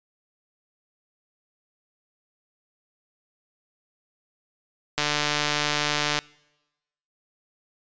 click train, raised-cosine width 0.2 ms, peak -6 dBFS, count 180, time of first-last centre 4.98-6.189 s, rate 148 Hz, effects noise-tail reverb RT60 1.0 s tail -25 dB re dry + resampled to 16000 Hz

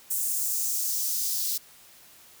blue noise with high-pass filter sweep, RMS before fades -28 dBFS, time 0.1-1.58 s, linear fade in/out 10 ms, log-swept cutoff 8100 to 4500 Hz, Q 1.8, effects white hiss -53 dBFS RMS until 2.4 s

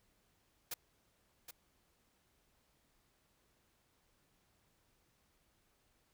white noise with echo, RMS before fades -41 dBFS, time 0.71-0.74 s, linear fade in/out 5 ms, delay 770 ms, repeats 1, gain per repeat -9 dB, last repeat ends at 1.51 s, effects pink hiss -75 dBFS RMS until 6.13 s

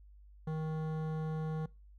triangle tone with hard clipping, 157.2 Hz, D#3, 18 cents sharp, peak -36 dBFS, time 0.47-1.66 s, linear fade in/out 5 ms, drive 18 dB, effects noise-tail reverb RT60 0.3 s tail -23 dB re dry + added 50 Hz sine -54 dBFS peak until 1.98 s

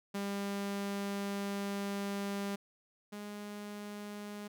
sawtooth tone pair in turn, 200 / 206.6 Hz, G3 / G#3, +35 / -9 cents, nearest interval minor second, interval 56 cents, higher second, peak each -31 / -38 dBFS, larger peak first, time 0.14-2.56 / 3.12-4.48 s, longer first, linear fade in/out 10 ms, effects none

